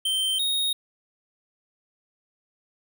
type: tone pair in turn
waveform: square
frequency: 3119 / 3737 Hz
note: G7 / A#7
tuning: -9 / +4 cents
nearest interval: minor third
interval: 313 cents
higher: second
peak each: -23 dBFS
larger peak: neither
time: 0.05-0.39 / 0.39-0.73 s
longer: neither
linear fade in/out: 5 ms
effects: none